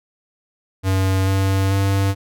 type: tone with pitch steps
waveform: square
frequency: 95.3 / 96.63 / 97.98 Hz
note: G2 / G2 / G2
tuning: -48 / -24 / 0 cents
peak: -16 dBFS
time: 0.83-2.15 s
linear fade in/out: 50 ms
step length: 440 ms
effects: none